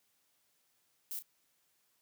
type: noise with echo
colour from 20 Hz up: violet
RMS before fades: -40 dBFS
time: 1.11-1.19 s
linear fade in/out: 0 ms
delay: 33 ms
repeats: 1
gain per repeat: -11 dB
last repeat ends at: 1.223 s
effects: white hiss -75 dBFS RMS until 2.01 s + high-pass 80 Hz 12 dB/octave